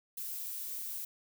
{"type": "noise", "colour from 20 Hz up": "violet", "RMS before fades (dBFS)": -40, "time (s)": [0.17, 1.05], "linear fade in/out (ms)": 5, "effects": []}